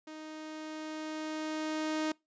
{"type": "tone with level ramp", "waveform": "sawtooth", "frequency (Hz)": 311.1, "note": "D#4", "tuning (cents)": 0, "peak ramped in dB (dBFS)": [-40, -26], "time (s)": [0.07, 2.12], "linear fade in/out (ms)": 5, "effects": ["noise-tail reverb RT60 0.2 s tail -24 dB re dry", "resampled to 16000 Hz"]}